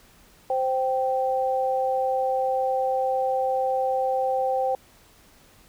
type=tone pair together; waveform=sine; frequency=521.8 / 780 Hz; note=C5 / G5; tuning=-5 / -9 cents; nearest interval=perfect fifth; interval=696 cents; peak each=-24 dBFS; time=0.5-4.75 s; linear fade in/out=2 ms; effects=pink hiss -55 dBFS RMS until 5.68 s